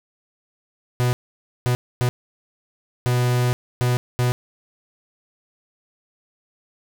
45% pulse tone bursts at uneven times, 123.47 Hz, B2, in tune, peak -17 dBFS, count 6, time 1-1.13 / 1.66-1.75 / 2.01-2.09 / 3.06-3.53 / 3.81-3.97 / 4.19-4.32 s, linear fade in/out 0 ms, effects none

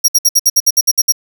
sawtooth tone bursts, 5640 Hz, F8, 16 cents sharp, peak -4 dBFS, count 11, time 0.04-1.123 s, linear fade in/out 10 ms, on 43 ms, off 61 ms, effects none

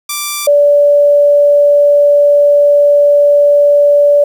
5% pulse / sine tone pair in turn, 1174.7 / 578.9 Hz, D6 / D5, 0 / -25 cents, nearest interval octave, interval 1225 cents, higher first, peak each -4 dBFS, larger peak neither, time 0.09-0.47 / 0.47-4.24 s, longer second, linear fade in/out 5 ms, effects 7-bit

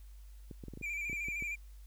clicks, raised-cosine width 3 ms, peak -32 dBFS, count 10, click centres 0.512 / 0.638 / 0.683 / 0.737 / 0.774 / 0.813 / 1.098 / 1.13 / 1.285 / 1.424 s
triangle tone with vibrato, 2349 Hz, D7, in tune, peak -34 dBFS, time 0.82-1.56 s, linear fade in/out 20 ms, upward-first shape square, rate 13 Hz, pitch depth 38 cents each way
effects added 50 Hz sine -49 dBFS peak until 1.86 s + white hiss -68 dBFS RMS until 1.86 s

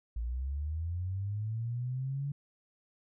sine linear sweep, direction up, 54.9 to 143.5 Hz, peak -32 dBFS, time 0.16-2.32 s, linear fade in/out 5 ms, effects none

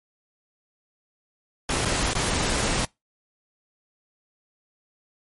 pink noise with dropouts, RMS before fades -24 dBFS, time 1.69-2.85 s, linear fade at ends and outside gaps 2 ms, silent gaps 1.851-1.855 / 2.134-2.151 s, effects noise-tail reverb RT60 0.2 s tail -25 dB re dry + MP3 48 kbps

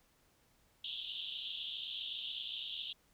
white band-pass noise, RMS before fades -43 dBFS, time 0.84-2.93 s, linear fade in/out 5 ms, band 2900 to 3700 Hz, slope 96 dB/octave, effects pink hiss -71 dBFS RMS until 3.13 s

